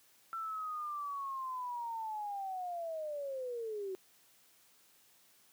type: linear sweep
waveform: sine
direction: down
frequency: 1347 to 370 Hz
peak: -37 dBFS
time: 0.33-3.95 s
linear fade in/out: 0 ms
effects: white hiss -66 dBFS RMS until 5.52 s + high-pass 100 Hz 12 dB/octave